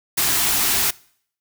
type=band-stop noise; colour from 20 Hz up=white; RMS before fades=-19 dBFS; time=0.17-0.91 s; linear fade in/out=10 ms; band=440 to 640 Hz; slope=96 dB/octave; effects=noise-tail reverb RT60 0.6 s tail -23 dB re dry